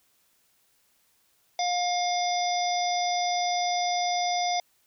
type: harmonic tone with a mistuned harmonic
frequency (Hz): 710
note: F5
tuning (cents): +28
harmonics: 1 / 3 / 5 / 7 / 8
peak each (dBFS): -25 / -35 / -35 / -34 / -37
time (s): 1.59-4.6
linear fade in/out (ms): 2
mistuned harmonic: 8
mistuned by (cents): +54
effects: white hiss -67 dBFS RMS until 4.86 s